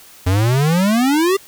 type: exponential sweep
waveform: square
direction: up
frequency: 88.4 to 402.3 Hz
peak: -13 dBFS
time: 0.26-1.37 s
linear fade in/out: 10 ms
effects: white hiss -43 dBFS RMS until 1.47 s